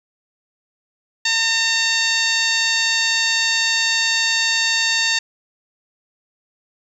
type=harmonic tone with a mistuned harmonic; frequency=908 Hz; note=A#5; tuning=46 cents flat; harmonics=1 / 2 / 3 / 4 / 5 / 6 / 7 / 8; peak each=-32 / -21 / -23 / -23 / -22 / -30 / -28 / -28 dBFS; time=1.25-5.19 s; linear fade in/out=5 ms; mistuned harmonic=4; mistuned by=+17 cents; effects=8-bit